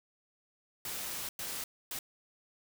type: noise bursts at uneven times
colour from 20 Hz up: white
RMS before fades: -39 dBFS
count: 3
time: 0.85-1.29 / 1.39-1.64 / 1.91-1.99 s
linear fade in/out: 2 ms
effects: none